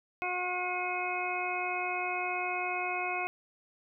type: harmonic tone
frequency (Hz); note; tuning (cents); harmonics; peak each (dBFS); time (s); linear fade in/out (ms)
361; F#4; -43; 1 / 2 / 3 / 4 / 6 / 7; -40 / -35 / -39 / -42 / -38 / -36; 0.22-3.27; 0
effects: none